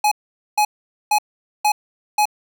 square tone bursts, 841 Hz, G#5, 22 cents sharp, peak -14 dBFS, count 5, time 0.04-2.255 s, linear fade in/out 5 ms, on 75 ms, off 460 ms, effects none

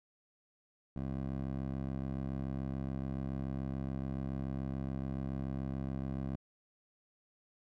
15% pulse tone with band-pass filter, 67 Hz, C2, 42 cents sharp, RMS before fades -38 dBFS, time 0.96-6.36 s, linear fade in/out 5 ms, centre 200 Hz, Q 0.51, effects none

